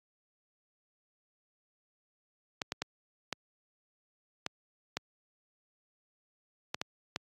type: clicks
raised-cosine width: 0.2 ms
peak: -15 dBFS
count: 9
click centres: 2.618 / 2.721 / 2.82 / 3.327 / 4.464 / 4.97 / 6.745 / 6.815 / 7.161 s
effects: high-pass 100 Hz 12 dB/octave + Opus 48 kbps